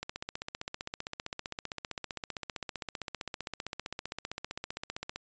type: click train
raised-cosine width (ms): 0.2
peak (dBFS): -19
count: 80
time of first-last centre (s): 0.03-5.16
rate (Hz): 15.4
effects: resampled to 16000 Hz